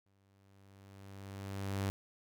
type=tone with exponential growth; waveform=sawtooth; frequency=98.1 Hz; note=G2; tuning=2 cents sharp; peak=-28 dBFS; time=0.06-1.9 s; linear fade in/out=0 ms; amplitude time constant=400 ms; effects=none